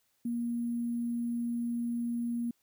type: tone with sample-and-hold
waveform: sine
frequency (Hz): 236.6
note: A#3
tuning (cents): +26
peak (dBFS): -30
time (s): 0.25-2.51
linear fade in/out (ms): 5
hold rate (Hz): 11025
effects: white hiss -74 dBFS RMS until 2.62 s